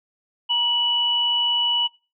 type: tone pair together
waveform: sine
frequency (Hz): 946 / 2952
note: A#5 / F#7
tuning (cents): +25 / -5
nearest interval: octave + minor sixth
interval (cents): 1970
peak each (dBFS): -27 / -18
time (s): 0.49-1.88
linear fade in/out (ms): 20
effects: noise-tail reverb RT60 0.3 s tail -22 dB re dry